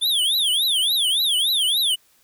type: tone with vibrato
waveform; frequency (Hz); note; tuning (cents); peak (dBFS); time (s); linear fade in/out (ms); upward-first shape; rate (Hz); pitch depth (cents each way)
square; 3423; A7; -48; -18; 0.01-1.96; 20; triangle; 3.5; 290
effects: white hiss -59 dBFS RMS until 2.23 s